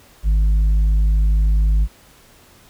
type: tone with tanh clipping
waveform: sine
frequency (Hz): 51.91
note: G#1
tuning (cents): 0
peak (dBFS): -13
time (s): 0.23-1.88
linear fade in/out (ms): 50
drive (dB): 4
effects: pink hiss -49 dBFS RMS until 2.69 s